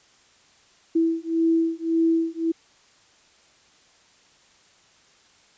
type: beating tone pair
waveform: sine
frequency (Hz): 327.7 / 329.5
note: E4 / E4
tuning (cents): -10 / -1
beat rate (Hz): 1.8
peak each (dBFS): -22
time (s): 0.95-2.52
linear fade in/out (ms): 10
effects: white hiss -57 dBFS RMS until 5.57 s + resampled to 16000 Hz